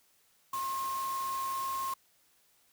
sine tone in noise, 1070 Hz, C6, 38 cents sharp, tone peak -32 dBFS, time 0.53-1.94 s, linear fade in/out 5 ms, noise white, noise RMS -44 dBFS, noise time 0.53-1.94 s, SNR +9 dB, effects white hiss -68 dBFS RMS until 2.72 s

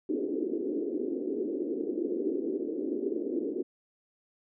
white band-pass noise, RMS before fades -32 dBFS, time 0.09-3.63 s, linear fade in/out 10 ms, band 260 to 420 Hz, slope 48 dB/octave, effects none

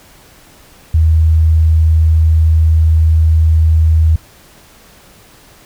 sine tone, 79.9 Hz, D#2, 47 cents sharp, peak -6 dBFS, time 0.94-4.16 s, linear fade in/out 5 ms, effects pink hiss -43 dBFS RMS until 5.65 s

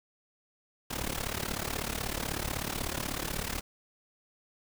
pink noise with amplitude modulation, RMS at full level -31 dBFS, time 0.9-3.61 s, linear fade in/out 10 ms, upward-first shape sine, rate 36.2 Hz, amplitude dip 85%, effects none

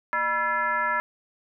sine tone with frequency modulation, 1344 Hz, E6, 33 cents sharp, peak -22 dBFS, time 0.13-1 s, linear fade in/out 0 ms, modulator 369 Hz, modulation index 1.5, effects none

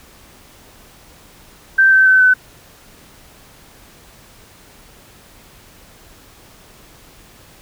sine tone with pitch steps, 1561 / 1544 / 1527.1 / 1510.4 Hz, G6 / G6 / G6 / F#6, -8 / -27 / -46 / +35 cents, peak -7 dBFS, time 1.78-2.34 s, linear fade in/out 10 ms, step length 140 ms, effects pink hiss -45 dBFS RMS until 7.61 s

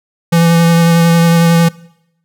square tone with vibrato, 168 Hz, E3, 33 cents sharp, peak -7 dBFS, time 0.32-1.69 s, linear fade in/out 10 ms, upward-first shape sine, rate 11 Hz, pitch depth 14 cents each way, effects noise-tail reverb RT60 0.8 s tail -22 dB re dry

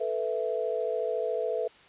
sine chord, A suspended second, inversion none, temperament equal, 440 / 493.9 / 659.3 Hz, A4 / B4 / E5, 0 / 0 / 0 cents, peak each -31 / -31 / -32 dBFS, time 0-1.68 s, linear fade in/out 10 ms, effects white hiss -55 dBFS RMS until 1.88 s + resampled to 8000 Hz

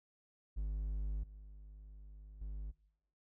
triangle tone with level steps, 51 Hz, G#1, 31 cents flat, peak -33 / -48 / -38 dBFS, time 0.56-2.72 s, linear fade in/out 20 ms, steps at 1.23 / 2.41 s, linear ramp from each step 5 ms, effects noise-tail reverb RT60 0.9 s tail -22 dB re dry

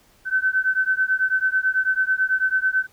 sine beating tone pair, 1522 / 1531.1 Hz, F#6 / G6, +48 / -41 cents, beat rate 9.1 Hz, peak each -21 dBFS, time 0.25-2.87 s, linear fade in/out 50 ms, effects pink hiss -57 dBFS RMS until 2.92 s

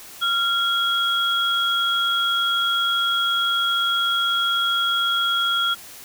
sine tone pair together, 1382 / 3312 Hz, F6 / G#7, -19 / -5 cents, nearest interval octave + minor third, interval 1514 cents, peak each -21 dBFS, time 0.21-5.75 s, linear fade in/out 20 ms, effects white hiss -41 dBFS RMS until 6.04 s

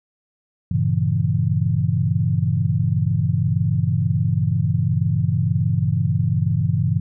sine chord, G diminished seventh, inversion none, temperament equal, 98 / 116.54 / 138.59 / 164.81 Hz, G2 / Bb2 / Db3 / Fb3, 0 / 0 / 0 / 0 cents, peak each -22 dBFS, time 0.71-7 s, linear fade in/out 5 ms, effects none

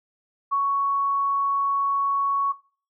sine tone, 1113 Hz, C#6, 7 cents sharp, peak -19 dBFS, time 0.51-2.53 s, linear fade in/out 20 ms, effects noise-tail reverb RT60 0.4 s tail -18 dB re dry

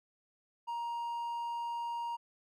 triangle tone, 940 Hz, A#5, 14 cents sharp, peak -33 dBFS, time 0.67-2.17 s, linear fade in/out 20 ms, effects none

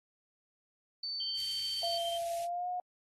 sine tone, 4536 Hz, C#8, 39 cents sharp, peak -35 dBFS, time 1.03-1.98 s, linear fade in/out 5 ms
sine tone with tremolo, 3136 Hz, G7, in tune, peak -36 dBFS, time 1.2-2.18 s, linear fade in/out 2 ms, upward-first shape sine, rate 14 Hz, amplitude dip 35%
white band-stop noise, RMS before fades -47 dBFS, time 1.35-2.48 s, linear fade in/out 50 ms, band 130 to 2100 Hz, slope 24 dB/octave
sine tone with pitch glide, 681 to 721.5 Hz, F5 to F#5, -44 to -44 cents, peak -33 dBFS, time 1.83-2.8 s, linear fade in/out 2 ms, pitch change +100 cents, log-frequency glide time 2.38-2.68 s
effects AAC 32 kbps

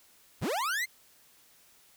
40% pulse linear sweep, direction up, 47.85 to 2141 Hz, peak -28 dBFS, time 0.41-0.86 s, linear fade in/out 20 ms, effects white hiss -61 dBFS RMS until 1.96 s

